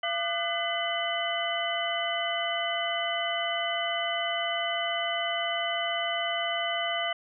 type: tone cluster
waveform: sine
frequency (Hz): 682 / 1203 / 1499 / 2025 / 3010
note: F5 / D6 / F#6 / B6 / F#7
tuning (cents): -41 / +41 / +22 / +43 / +29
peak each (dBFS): -31 / -36 / -38 / -33 / -32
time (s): 0.03-7.13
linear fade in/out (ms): 5
effects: none